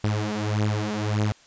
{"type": "beating tone pair", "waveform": "sawtooth", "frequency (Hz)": [104.9, 106.6], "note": ["G#2", "G#2"], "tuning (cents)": [18, 46], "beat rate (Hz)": 1.7, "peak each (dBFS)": -22, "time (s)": [0.04, 1.32], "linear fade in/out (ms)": 0, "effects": ["white hiss -54 dBFS RMS until 1.46 s", "resampled to 16000 Hz"]}